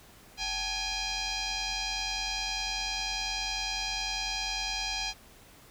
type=tone with frequency modulation; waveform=sine; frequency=861 Hz; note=A5; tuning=38 cents flat; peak=-30 dBFS; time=0.37-5.14 s; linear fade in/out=50 ms; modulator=816 Hz; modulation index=6.3; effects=pink hiss -55 dBFS RMS until 5.7 s